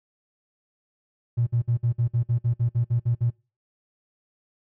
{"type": "tone bursts", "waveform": "triangle", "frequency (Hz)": 118.8, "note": "A#2", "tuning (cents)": 33, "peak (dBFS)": -15, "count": 13, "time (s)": [1.37, 3.305], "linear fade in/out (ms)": 20, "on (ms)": 99, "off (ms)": 54, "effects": ["noise-tail reverb RT60 0.3 s tail -26 dB re dry", "tanh soft clip ceiling -16 dBFS"]}